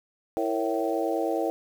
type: harmonic tone with a mistuned harmonic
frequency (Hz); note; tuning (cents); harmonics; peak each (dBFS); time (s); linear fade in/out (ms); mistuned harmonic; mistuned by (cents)
110; A2; 0; 3 / 4 / 5 / 6 / 7; -29 / -30 / -31 / -32 / -32; 0.37-1.5; 0; 4; +81
effects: 8-bit